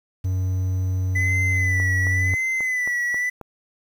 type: tone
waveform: triangle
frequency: 93.1 Hz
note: F#2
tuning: 11 cents sharp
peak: -18 dBFS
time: 0.24-2.35 s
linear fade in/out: 10 ms
type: tone with vibrato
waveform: triangle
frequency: 2000 Hz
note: B6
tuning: 21 cents sharp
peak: -19 dBFS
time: 1.15-3.3 s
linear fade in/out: 10 ms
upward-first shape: sine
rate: 0.93 Hz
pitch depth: 58 cents each way
type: click train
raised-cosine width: 1 ms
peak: -22 dBFS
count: 7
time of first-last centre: 1.8-3.413 s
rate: 3.72 Hz
effects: 8-bit